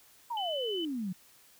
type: exponential sweep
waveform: sine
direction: down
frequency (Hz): 985 to 174.61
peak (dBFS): -32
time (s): 0.3-1.13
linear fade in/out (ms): 10
type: tone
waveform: sine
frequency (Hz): 3014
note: F#7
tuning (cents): +31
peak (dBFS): -35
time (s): 0.37-0.85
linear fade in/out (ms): 2
effects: white hiss -60 dBFS RMS until 1.59 s